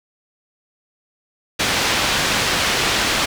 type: low-pass noise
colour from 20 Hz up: white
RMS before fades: -19 dBFS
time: 1.59-3.26 s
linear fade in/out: 10 ms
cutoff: 4100 Hz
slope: 12 dB/octave
effects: none